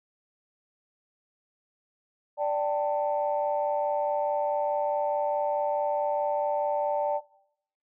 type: chord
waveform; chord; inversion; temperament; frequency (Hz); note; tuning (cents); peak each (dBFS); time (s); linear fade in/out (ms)
sine; D suspended fourth; none; equal with one note detuned; 587.3 / 784 / 888.7; D5 / G5 / A5; 0 / 0 / +17; -26 / -31 / -30; 2.37-7.21; 50
effects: noise-tail reverb RT60 0.7 s tail -19 dB re dry + tanh soft clip ceiling -15 dBFS